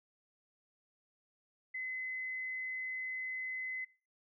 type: tone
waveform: sine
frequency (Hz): 2035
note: C7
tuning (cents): -49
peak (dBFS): -37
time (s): 1.74-3.85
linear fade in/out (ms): 10
effects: noise-tail reverb RT60 0.3 s tail -17 dB re dry